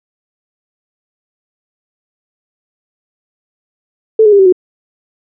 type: tone with pitch steps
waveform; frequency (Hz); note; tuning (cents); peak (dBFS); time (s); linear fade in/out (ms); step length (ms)
sine; 440 / 420.1 / 401.2 / 383 / 365.7; A4 / G#4 / G4 / G4 / F#4; 0 / +20 / +40 / -40 / -20; -3; 4.19-4.525; 5; 67
effects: none

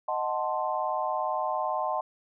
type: chord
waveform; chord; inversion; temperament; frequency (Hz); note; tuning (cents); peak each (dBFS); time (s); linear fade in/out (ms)
sine; D# diminished seventh; none; equal; 622.3 / 740 / 880 / 1046.5; D#5 / F#5 / A5 / C6; 0 / 0 / 0 / 0; -32; 0.08-2.01; 5
effects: none

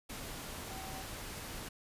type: tone in noise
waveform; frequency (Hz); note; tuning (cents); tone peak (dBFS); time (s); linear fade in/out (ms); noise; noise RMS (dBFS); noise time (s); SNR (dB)
sine; 764; G5; -45; -48; 0.7-1.03; 10; pink; -44; 0.09-1.69; -7
effects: resampled to 32000 Hz

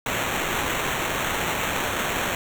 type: noise with sample-and-hold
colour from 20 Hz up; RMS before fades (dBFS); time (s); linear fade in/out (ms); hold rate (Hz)
white; -26; 0.06-2.35; 2; 4900
effects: none

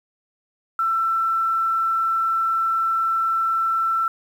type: tone with quantisation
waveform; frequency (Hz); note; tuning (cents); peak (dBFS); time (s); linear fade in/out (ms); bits
sine; 1338; E6; +25; -18; 0.79-4.08; 2; 8
effects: none

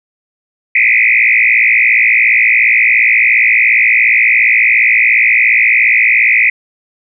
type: tone with frequency modulation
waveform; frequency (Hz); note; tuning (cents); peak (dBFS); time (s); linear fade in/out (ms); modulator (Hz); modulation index
sine; 2239; C#7; +17; -6; 0.75-6.5; 5; 57.2; 4.8
effects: none

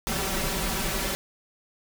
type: noise with comb filter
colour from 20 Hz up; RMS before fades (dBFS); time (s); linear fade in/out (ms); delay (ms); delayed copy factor
pink; -28; 0.07-1.15; 0; 5.2; +0.95
effects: none

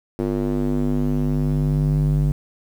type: tone with band-pass filter sweep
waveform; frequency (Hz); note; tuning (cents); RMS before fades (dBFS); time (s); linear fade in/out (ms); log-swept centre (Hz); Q
square; 49.77; G1; +27; -20; 0.19-2.32; 0; 340 to 130; 2.1
effects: 8-bit

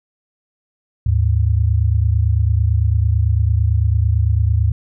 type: tone pair together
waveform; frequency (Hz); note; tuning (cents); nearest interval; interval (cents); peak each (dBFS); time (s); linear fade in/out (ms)
sine; 76.2 / 105.16; D#2 / G#2; -36 / +22; tritone; 558; -15; 1.06-4.72; 5
effects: none

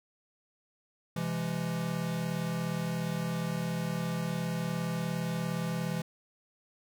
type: chord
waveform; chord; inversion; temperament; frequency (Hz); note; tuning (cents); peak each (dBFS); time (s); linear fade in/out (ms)
square; C augmented; none; equal with one note detuned; 130.81 / 167.99 / 207.7; C3 / E3 / G#3; 0 / +33 / 0; -39 / -33 / -39; 1.16-6.02; 5
effects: none

